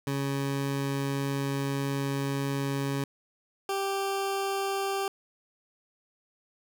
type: tone pair in turn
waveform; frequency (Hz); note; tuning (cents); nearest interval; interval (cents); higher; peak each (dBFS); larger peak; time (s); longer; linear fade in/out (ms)
20% pulse; 138.59 / 392; C#3 / G4; 0 / 0; octave + tritone; 1800; second; -23; neither; 0.07-3.04 / 3.69-5.08; first; 2
effects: none